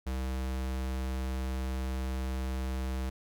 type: tone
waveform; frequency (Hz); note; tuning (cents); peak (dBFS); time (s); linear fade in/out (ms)
square; 65; C2; -11; -32; 0.06-3.1; 10
effects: none